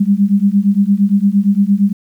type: beating tone pair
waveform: sine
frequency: 196 / 204.7 Hz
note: G3 / G#3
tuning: 0 / -25 cents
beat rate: 8.7 Hz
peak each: -12 dBFS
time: 0-1.93 s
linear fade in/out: 10 ms
effects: 8-bit